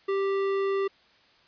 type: tone with tanh clipping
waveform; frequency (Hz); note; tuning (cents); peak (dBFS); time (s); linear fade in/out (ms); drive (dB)
sine; 392; G4; 0; -26; 0.08-0.88; 10; 15
effects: white hiss -60 dBFS RMS until 1.47 s + resampled to 11025 Hz